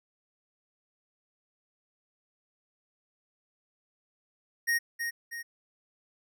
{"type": "tone with echo", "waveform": "square", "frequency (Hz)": 1865, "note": "A#6", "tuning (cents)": 0, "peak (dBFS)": -25, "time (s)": [4.67, 4.79], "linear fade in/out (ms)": 20, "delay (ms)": 320, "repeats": 2, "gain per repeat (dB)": -6, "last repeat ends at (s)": 5.43, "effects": []}